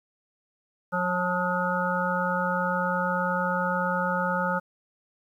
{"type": "harmonic tone with a mistuned harmonic", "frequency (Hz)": 180.6, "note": "F#3", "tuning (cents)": -42, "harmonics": [1, 3, 5, 7, 8], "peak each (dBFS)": [-30, -30, -30, -30, -30], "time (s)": [0.92, 4.6], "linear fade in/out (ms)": 20, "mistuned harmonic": 5, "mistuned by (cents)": -43, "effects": ["10-bit"]}